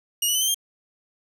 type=tone with pitch steps; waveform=15% pulse; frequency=2869 / 2948 / 3029 / 3112 / 3198 Hz; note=F7 / F#7 / F#7 / G7 / G7; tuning=+46 / -7 / +40 / -13 / +34 cents; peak=-13 dBFS; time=0.22-0.545 s; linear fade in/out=5 ms; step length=65 ms; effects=none